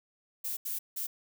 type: noise bursts at uneven times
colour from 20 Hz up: violet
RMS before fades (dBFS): -35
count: 3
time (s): 0.44-0.57 / 0.65-0.79 / 0.96-1.07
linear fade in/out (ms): 10
effects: none